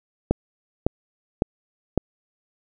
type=click train; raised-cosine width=2 ms; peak=-4 dBFS; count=4; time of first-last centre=0.31-1.977 s; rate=1.8 Hz; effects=none